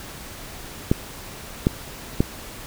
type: clicks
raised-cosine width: 3 ms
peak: -3 dBFS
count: 3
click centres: 0.915 / 1.669 / 2.205 s
effects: pink hiss -38 dBFS RMS until 2.66 s